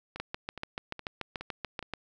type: two click trains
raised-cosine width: 0.3 ms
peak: -24 / -18 dBFS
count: 5 / 13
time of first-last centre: 0.16-1.827 / 0.2-1.937 s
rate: 2.4 / 6.91 Hz
effects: none